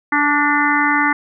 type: harmonic tone with a mistuned harmonic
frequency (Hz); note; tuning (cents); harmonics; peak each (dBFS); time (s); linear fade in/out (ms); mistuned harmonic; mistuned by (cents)
291.2; D4; -15; 1 / 3 / 4 / 5 / 6 / 7; -20 / -20 / -20 / -20 / -20 / -20; 0.12-1.13; 5; 6; +37
effects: none